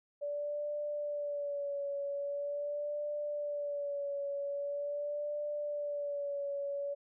sine tone with vibrato, 577 Hz, D5, 31 cents flat, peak -34 dBFS, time 0.21-6.95 s, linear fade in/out 20 ms, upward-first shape sine, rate 0.43 Hz, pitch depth 39 cents each way, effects none

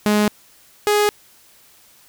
sawtooth tone pair in turn, 209.5 / 416.2 Hz, G#3 / G#4, +15 / +4 cents, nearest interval octave, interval 1189 cents, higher second, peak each -10 dBFS, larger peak neither, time 0.06-0.28 / 0.87-1.09 s, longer neither, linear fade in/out 0 ms, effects white hiss -51 dBFS RMS until 2.08 s

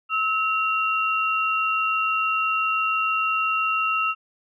sine tone pair together, 1296.5 / 2753 Hz, E6 / F7, -29 / -25 cents, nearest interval octave + minor second, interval 1304 cents, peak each -22 / -24 dBFS, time 0.09-4.15 s, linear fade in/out 50 ms, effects none

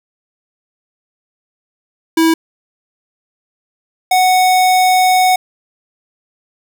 square tone pair in turn, 325.6 / 739.9 Hz, E4 / F#5, -21 / 0 cents, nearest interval octave + major second, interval 1421 cents, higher second, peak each -9 dBFS, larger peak neither, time 2.17-2.34 / 4.11-5.36 s, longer second, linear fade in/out 5 ms, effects none

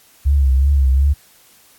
sine tone with vibrato, 68.2 Hz, C#2, 28 cents flat, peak -10 dBFS, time 0.25-1.14 s, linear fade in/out 20 ms, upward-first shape triangle, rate 2.7 Hz, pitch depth 93 cents each way, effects white hiss -50 dBFS RMS until 1.78 s + AAC 64 kbps

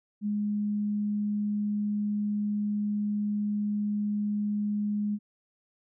sine tone, 207.7 Hz, G#3, in tune, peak -26 dBFS, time 0.21-5.19 s, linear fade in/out 50 ms, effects none

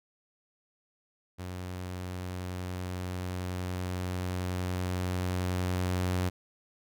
sawtooth tone with level ramp, 91 Hz, F#2, 28 cents flat, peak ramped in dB -33 to -23 dBFS, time 1.38-6.3 s, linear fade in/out 20 ms, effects none

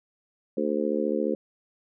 harmonic tone, 74.4 Hz, D2, 23 cents sharp, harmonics 3 / 4 / 5 / 6 / 7, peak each -30 / -30 / -30 / -30 / -30 dBFS, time 0.57-1.35 s, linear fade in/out 5 ms, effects none

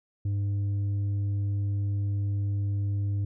sine tone with tanh clipping, 100.5 Hz, G2, 44 cents sharp, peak -26 dBFS, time 0.25-3.25 s, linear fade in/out 5 ms, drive 4 dB, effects none

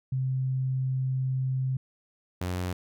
sine / sawtooth tone pair in turn, 130.81 / 90.25 Hz, C3 / F#2, 0 / -43 cents, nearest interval tritone, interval 643 cents, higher first, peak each -25 dBFS, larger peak neither, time 0.12-1.77 / 2.41-2.73 s, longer first, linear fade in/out 5 ms, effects none

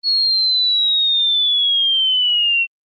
sine linear sweep, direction down, 4359 to 2702 Hz, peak -13 dBFS, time 0.03-2.67 s, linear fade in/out 50 ms, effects Opus 24 kbps

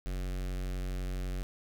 square tone with notch filter, 46 Hz, F#1, 9 cents flat, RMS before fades -35 dBFS, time 0.06-1.43 s, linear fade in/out 0 ms, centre 950 Hz, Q 2, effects none

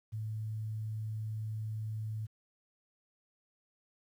sine tone, 108.9 Hz, A2, 17 cents flat, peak -35 dBFS, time 0.12-2.27 s, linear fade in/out 20 ms, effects 11-bit

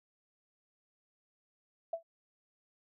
sine tone with exponential decay, 664 Hz, E5, 12 cents sharp, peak -29 dBFS, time 1.93-2.03 s, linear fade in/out 5 ms, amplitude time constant 21 ms, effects none

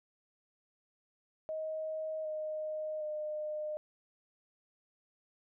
sine tone with pitch steps, 629 / 618.6 / 608.3 Hz, D#5 / D#5 / D#5, +19 / -10 / -39 cents, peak -35 dBFS, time 1.49-3.77 s, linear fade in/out 0 ms, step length 760 ms, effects none

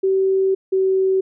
sine tone pair in turn, 383.5 / 380.6 Hz, G4 / F#4, -38 / +49 cents, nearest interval unison, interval 13 cents, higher first, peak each -14 dBFS, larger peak neither, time 0.03-0.55 / 0.72-1.21 s, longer first, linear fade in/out 10 ms, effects none

